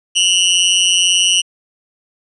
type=tone with amplitude modulation; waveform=sawtooth; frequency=2905 Hz; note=F#7; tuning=32 cents flat; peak=-3 dBFS; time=0.15-1.42 s; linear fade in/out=20 ms; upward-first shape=sine; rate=182 Hz; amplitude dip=95%; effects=resampled to 22050 Hz